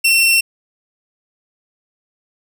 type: tone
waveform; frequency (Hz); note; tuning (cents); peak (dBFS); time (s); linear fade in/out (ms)
sawtooth; 2709; E7; +47; -7; 0.04-0.41; 10
effects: none